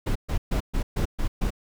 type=noise bursts; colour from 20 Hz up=brown; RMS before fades=-24 dBFS; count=7; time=0.06-1.505 s; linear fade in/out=10 ms; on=95 ms; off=130 ms; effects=none